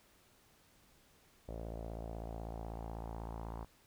sawtooth tone with low-pass filter sweep, 56.1 Hz, A1, 34 cents sharp, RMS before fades -44 dBFS, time 1.48-3.65 s, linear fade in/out 10 ms, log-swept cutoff 590 to 970 Hz, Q 3.4, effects pink hiss -67 dBFS RMS until 3.86 s

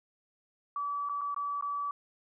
sine tone with dropouts, 1149 Hz, D6, 38 cents flat, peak -31 dBFS, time 0.76-1.91 s, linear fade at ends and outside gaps 2 ms, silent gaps 1.089-1.095 / 1.211-1.215 / 1.345-1.363 / 1.611-1.624 s, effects none

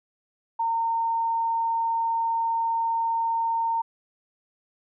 sine tone, 915 Hz, A#5, 32 cents flat, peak -22 dBFS, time 0.59-3.82 s, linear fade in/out 10 ms, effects none

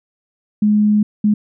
sine tone bursts at uneven times, 210 Hz, G#3, 19 cents sharp, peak -10 dBFS, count 2, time 0.62-1.03 / 1.24-1.34 s, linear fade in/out 5 ms, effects none

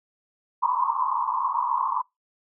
pink band-pass noise, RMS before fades -25 dBFS, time 0.62-2.02 s, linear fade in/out 10 ms, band 930 to 1100 Hz, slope 96 dB/octave, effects noise-tail reverb RT60 0.2 s tail -26 dB re dry

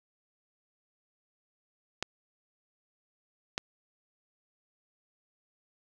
clicks, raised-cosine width 0.2 ms, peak -13 dBFS, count 2, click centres 2.026 / 3.579 s, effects none

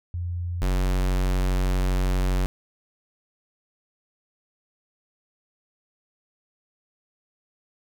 sine / square tone pair in turn, 87.3 / 46.25 Hz, F2 / F#1, 0 / 0 cents, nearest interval major seventh, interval 1100 cents, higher first, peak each -26 / -21 dBFS, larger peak second, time 0.14-0.62 / 0.62-2.46 s, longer second, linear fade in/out 0 ms, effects none

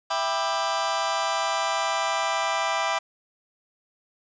sawtooth chord, E minor seventh, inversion none, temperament just, 659.3 / 791.1 / 988.9 / 1186.7 Hz, E5 / G5 / B5 / D6, 0 / +16 / +2 / +18 cents, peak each -25 dBFS, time 0.1-2.99 s, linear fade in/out 10 ms, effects resampled to 16000 Hz + 8-bit

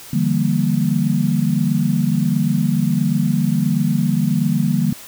sine chord, E half-diminished seventh, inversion third, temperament equal with one note detuned, 146.83 / 168.28 / 196 / 233.1 Hz, D3 / E3 / G3 / Bb3, 0 / +36 / 0 / 0 cents, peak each -20 dBFS, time 0.13-4.93 s, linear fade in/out 5 ms, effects white hiss -38 dBFS RMS until 5.07 s

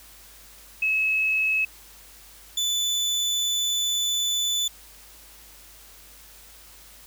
sine / 30% pulse tone pair in turn, 2580 / 3492 Hz, E7 / A7, -38 / -14 cents, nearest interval perfect fourth, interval 524 cents, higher second, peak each -20 dBFS, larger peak neither, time 0.82-1.65 / 2.57-4.68 s, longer second, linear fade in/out 5 ms, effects added 50 Hz sine -54 dBFS peak until 7.06 s + white hiss -49 dBFS RMS until 7.06 s

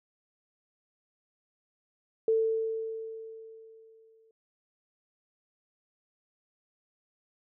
sine tone with exponential decay, 446 Hz, A4, 23 cents sharp, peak -21 dBFS, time 2.28-4.31 s, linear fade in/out 2 ms, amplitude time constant 440 ms, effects none

